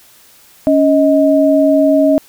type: tone pair together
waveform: sine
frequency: 280.1 / 628 Hz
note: C#4 / D#5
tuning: +18 / +16 cents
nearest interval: octave + major second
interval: 1398 cents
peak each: -10 dBFS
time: 0.67-2.18 s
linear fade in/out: 0 ms
effects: white hiss -45 dBFS RMS until 2.28 s